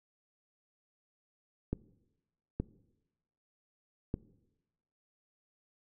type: clicks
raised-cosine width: 3 ms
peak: -19 dBFS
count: 3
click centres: 1.73 / 2.6 / 4.141 s
effects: noise-tail reverb RT60 1.0 s tail -20 dB re dry